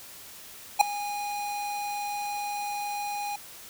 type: tone with ADSR envelope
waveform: square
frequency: 821 Hz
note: G#5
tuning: 20 cents flat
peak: -12 dBFS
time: 0.79-3.36 s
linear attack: 21 ms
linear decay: 3 ms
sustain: -19 dB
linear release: 5 ms
effects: white hiss -46 dBFS RMS until 3.69 s